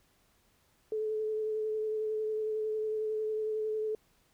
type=tone with vibrato; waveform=sine; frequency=432.6 Hz; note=A4; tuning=29 cents flat; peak=-30 dBFS; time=0.92-3.95 s; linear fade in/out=2 ms; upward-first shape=sine; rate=11 Hz; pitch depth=16 cents each way; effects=pink hiss -69 dBFS RMS until 4.33 s